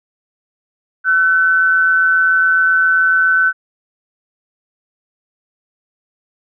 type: tone pair together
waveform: sine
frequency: 1345.7 / 1513 Hz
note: E6 / F#6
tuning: +35 / +38 cents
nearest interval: major second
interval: 203 cents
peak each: -19 / -10 dBFS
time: 1.04-3.53 s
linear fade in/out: 50 ms
effects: none